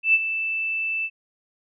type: tone with ADSR envelope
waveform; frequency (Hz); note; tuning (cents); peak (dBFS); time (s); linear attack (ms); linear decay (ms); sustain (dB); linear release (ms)
sine; 2645; E7; +5; -12; 0.03-1.1; 110; 39; -11; 54
effects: none